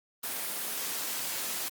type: noise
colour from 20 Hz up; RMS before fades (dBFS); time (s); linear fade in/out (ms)
white; -34; 0.23-1.69; 10
effects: high-pass 200 Hz 12 dB/octave + Opus 24 kbps